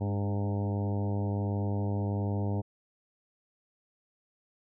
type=harmonic tone with a mistuned harmonic; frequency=101.4 Hz; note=G#2; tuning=41 cents flat; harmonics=1 / 2 / 3 / 4 / 5 / 6 / 7 / 8 / 9; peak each=-29 / -35 / -39 / -41 / -43 / -45 / -46 / -47 / -48 dBFS; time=0-2.62 s; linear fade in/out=20 ms; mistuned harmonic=3; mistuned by=-30 cents; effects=none